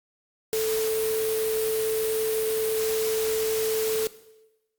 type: tone in noise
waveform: sine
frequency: 440 Hz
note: A4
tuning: in tune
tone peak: -23 dBFS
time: 0.53-4.07 s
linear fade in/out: 0 ms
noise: white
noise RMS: -32 dBFS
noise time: 0.53-4.07 s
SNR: +6 dB
effects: noise-tail reverb RT60 1.0 s tail -17 dB re dry + Opus 48 kbps